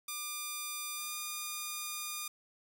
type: tone with pitch glide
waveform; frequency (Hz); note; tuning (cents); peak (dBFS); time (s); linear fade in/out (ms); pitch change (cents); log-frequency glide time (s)
5% pulse; 1200 to 1212.5; D6 to D#6; +37 to -45; -26; 0.08-2.28; 5; +18; 0.96-1.15
effects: 10-bit